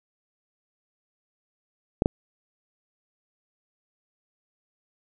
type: clicks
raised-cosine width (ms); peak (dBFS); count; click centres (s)
2; -6; 2; 2.021 / 2.059
effects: none